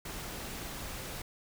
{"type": "noise", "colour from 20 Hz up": "pink", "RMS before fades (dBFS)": -41, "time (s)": [0.05, 1.22], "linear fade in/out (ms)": 5, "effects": []}